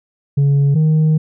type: tone pair in turn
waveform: sine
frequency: 140.9 / 155.98 Hz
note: C#3 / D#3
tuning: +29 / +5 cents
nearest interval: major second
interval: 176 cents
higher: second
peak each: -7 dBFS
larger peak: neither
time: 0.37-0.75 / 0.75-1.18 s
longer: second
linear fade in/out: 10 ms
effects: tanh soft clip ceiling -9 dBFS